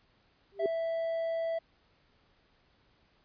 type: tone with exponential growth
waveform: sine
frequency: 397.2 Hz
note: G4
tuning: 23 cents sharp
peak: -23 dBFS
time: 0.52-0.66 s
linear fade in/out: 2 ms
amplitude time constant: 29 ms
type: tone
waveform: triangle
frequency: 659.3 Hz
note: E5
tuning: in tune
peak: -28 dBFS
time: 0.59-1.59 s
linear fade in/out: 10 ms
effects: pink hiss -68 dBFS RMS until 3.24 s + resampled to 11025 Hz